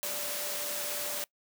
sine tone in noise, 586 Hz, D5, 4 cents flat, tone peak -42 dBFS, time 0.03-1.24 s, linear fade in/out 0 ms, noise white, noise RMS -35 dBFS, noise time 0.03-1.24 s, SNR -10 dB, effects noise-tail reverb RT60 0.1 s tail -23 dB re dry + high-pass 200 Hz 12 dB/octave

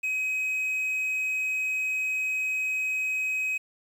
triangle tone, 2532 Hz, D#7, 30 cents sharp, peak -24 dBFS, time 0.03-3.58 s, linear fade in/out 10 ms, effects 9-bit

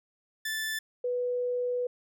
sawtooth / sine tone pair in turn, 1756 / 492.8 Hz, A6 / B4, -4 / -4 cents, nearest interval octave + minor seventh, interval 2200 cents, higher first, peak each -27 dBFS, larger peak neither, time 0.45-0.79 / 1.04-1.87 s, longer second, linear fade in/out 5 ms, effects none

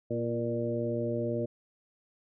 harmonic tone with a mistuned harmonic, 118.1 Hz, A#2, 23 cents sharp, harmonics 1 / 2 / 3 / 4 / 5, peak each -35 / -35 / -35 / -35 / -35 dBFS, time 0.1-1.46 s, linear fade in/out 10 ms, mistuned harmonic 3, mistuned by -28 cents, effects none

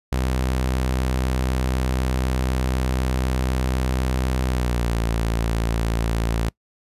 sawtooth tone with pitch glide, 64 to 56.69 Hz, C2 to A#1, -38 to -48 cents, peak -16 dBFS, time 0.12-6.49 s, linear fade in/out 5 ms, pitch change -210 cents, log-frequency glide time 4.46-5.02 s, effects noise-tail reverb RT60 0.1 s tail -24 dB re dry + resampled to 32000 Hz

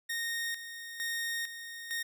sawtooth tone with tremolo, 1853 Hz, A#6, 11 cents flat, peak -29 dBFS, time 0.09-2.03 s, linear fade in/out 10 ms, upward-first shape square, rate 1.1 Hz, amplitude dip 65%, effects none

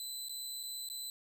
20% pulse tone with dropouts, 4017 Hz, B7, 29 cents sharp, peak -34 dBFS, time 0-1.1 s, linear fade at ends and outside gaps 1 ms, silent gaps 0.285-0.294 / 0.631-0.635 / 0.888-0.899 s, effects none

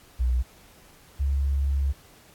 sine tone pair in turn, 61.6 / 69.14 Hz, B1 / C#2, -4 / -4 cents, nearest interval major second, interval 200 cents, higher second, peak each -20 / -21 dBFS, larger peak first, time 0.19-0.43 / 1.19-1.93 s, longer second, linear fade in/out 20 ms, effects pink hiss -54 dBFS RMS until 2.34 s + AAC 64 kbps

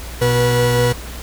40% pulse tone pair together, 122.87 / 486.4 Hz, B2 / B4, -8 / -26 cents, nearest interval 2 octaves, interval 2382 cents, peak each -15 / -15 dBFS, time 0.21-0.93 s, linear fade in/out 10 ms, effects added 60 Hz sine -30 dBFS peak until 1.22 s + pink hiss -34 dBFS RMS until 1.22 s

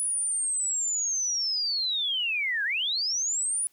sine linear two-way sweep, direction down then up, 9956 to 1568 to 9956 Hz, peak -25 dBFS, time 0-3.67 s, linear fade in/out 0 ms, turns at 2.64 s, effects white hiss -66 dBFS RMS until 3.72 s

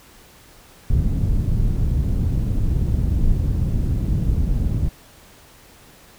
pink low-pass noise, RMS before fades -19 dBFS, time 0.9-4.89 s, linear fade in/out 5 ms, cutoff 150 Hz, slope 12 dB/octave, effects pink hiss -48 dBFS RMS until 6.18 s

